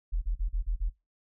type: tone bursts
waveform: sine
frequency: 41.2 Hz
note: E1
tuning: in tune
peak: -25 dBFS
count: 6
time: 0.12-0.9 s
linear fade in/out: 20 ms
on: 100 ms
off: 36 ms
effects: noise-tail reverb RT60 0.2 s tail -19 dB re dry